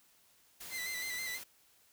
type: noise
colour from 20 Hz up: white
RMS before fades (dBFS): -47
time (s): 0.6-1.44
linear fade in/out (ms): 10
type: tone with vibrato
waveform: sawtooth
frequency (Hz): 2027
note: B6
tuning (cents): +45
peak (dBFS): -34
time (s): 0.7-1.4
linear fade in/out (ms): 50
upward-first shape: square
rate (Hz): 6.2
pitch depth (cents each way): 40
effects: white hiss -67 dBFS RMS until 1.92 s